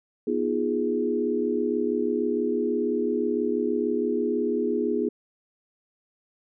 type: chord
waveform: sine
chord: F half-diminished seventh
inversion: second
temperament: equal with one note detuned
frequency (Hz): 244.4 / 311.1 / 349.2 / 415.3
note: Cb4 / Eb4 / F4 / Ab4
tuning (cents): -18 / 0 / 0 / 0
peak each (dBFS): -28 / -30 / -29 / -26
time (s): 0.27-5.09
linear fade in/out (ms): 5
effects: none